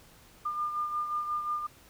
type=beating tone pair; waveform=sine; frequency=1204 / 1209.6 Hz; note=D6 / D#6; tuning=+43 / -49 cents; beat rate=5.6 Hz; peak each=-30 / -39 dBFS; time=0.45-1.67 s; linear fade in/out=10 ms; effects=pink hiss -57 dBFS RMS until 1.89 s